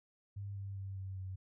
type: tone with pitch steps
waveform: sine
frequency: 100 / 98.51 / 97.04 / 95.59 / 94.17 Hz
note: G2 / G2 / G2 / G2 / F#2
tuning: +35 / +9 / -17 / -43 / +31 cents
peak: -40 dBFS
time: 0.36-1.36 s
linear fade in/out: 10 ms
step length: 200 ms
effects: none